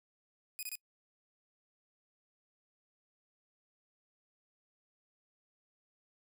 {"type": "tone bursts", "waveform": "5% pulse", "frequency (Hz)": 2489, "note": "D#7", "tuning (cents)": 0, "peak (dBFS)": -29, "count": 3, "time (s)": [0.59, 0.754], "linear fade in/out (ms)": 0, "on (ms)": 38, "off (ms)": 25, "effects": ["noise-tail reverb RT60 0.1 s tail -26 dB re dry"]}